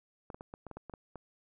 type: clicks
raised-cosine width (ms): 1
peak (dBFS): -30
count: 10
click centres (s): 0.302 / 0.345 / 0.409 / 0.539 / 0.667 / 0.713 / 0.77 / 0.897 / 0.938 / 1.157
effects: none